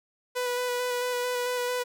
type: tone with vibrato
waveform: sawtooth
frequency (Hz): 493.9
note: B4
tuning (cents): 0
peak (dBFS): -23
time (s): 0.35-1.84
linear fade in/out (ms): 20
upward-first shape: square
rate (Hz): 4.5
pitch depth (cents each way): 13
effects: none